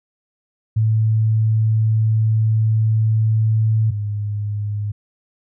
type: tone pair in turn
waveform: sine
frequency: 110 / 103.83 Hz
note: A2 / G#2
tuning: 0 / 0 cents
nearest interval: minor second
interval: 100 cents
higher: first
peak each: -13 / -20 dBFS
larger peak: first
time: 0.76-3.91 / 3.91-4.92 s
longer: first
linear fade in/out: 10 ms
effects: none